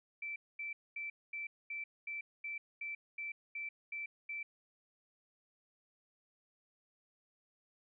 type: tone bursts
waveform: sine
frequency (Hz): 2330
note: D7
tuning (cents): -14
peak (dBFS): -39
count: 12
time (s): 0.22-4.43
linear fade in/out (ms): 5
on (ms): 140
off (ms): 230
effects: none